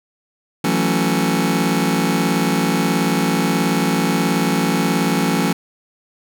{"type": "chord", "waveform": "sawtooth", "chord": "F# minor seventh", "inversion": "third", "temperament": "just", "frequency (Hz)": [166.5, 185, 222, 277.5], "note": ["E3", "F#3", "A3", "C#4"], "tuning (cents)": [18, 0, 16, 2], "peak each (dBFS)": -17, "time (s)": [0.64, 5.53], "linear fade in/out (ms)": 5, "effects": []}